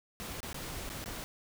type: noise with dropouts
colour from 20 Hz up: pink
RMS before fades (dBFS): -41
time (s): 0.2-1.24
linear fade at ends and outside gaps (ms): 0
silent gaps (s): 0.404-0.43 / 0.529-0.544 / 0.892-0.9 / 1.041-1.059
effects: none